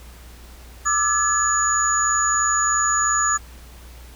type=tone cluster; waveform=sine; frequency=1189 / 1312 / 1704 / 6840 Hz; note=D6 / E6 / G#6 / A8; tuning=+21 / -9 / +44 / -50 cents; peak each=-22 / -25 / -25 / -20 dBFS; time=0.85-3.38 s; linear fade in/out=20 ms; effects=added 60 Hz sine -40 dBFS peak until 4.15 s + pink hiss -47 dBFS RMS until 4.15 s